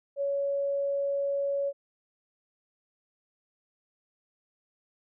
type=tone; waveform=sine; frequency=560 Hz; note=C#5; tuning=18 cents sharp; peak=-26 dBFS; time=0.16-1.73 s; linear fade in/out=50 ms; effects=none